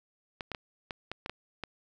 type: clicks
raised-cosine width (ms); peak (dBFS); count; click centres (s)
0.3; -20; 8; 0.408 / 0.517 / 0.548 / 0.908 / 1.116 / 1.261 / 1.296 / 1.637
effects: none